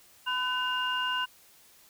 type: tone cluster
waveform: sine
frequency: 1008 / 1509 / 2821 Hz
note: B5 / F#6 / F7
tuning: +35 / +34 / +17 cents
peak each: -31 dBFS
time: 0.26-1.26 s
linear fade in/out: 20 ms
effects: tanh soft clip ceiling -19 dBFS + white hiss -58 dBFS RMS until 1.89 s